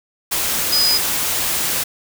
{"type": "tone in noise", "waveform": "sine", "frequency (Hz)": 4978, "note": "D#8", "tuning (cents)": 0, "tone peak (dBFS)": -14, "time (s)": [0.72, 0.98], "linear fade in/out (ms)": 10, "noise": "white", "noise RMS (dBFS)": -20, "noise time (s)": [0.31, 1.84], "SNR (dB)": 3, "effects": []}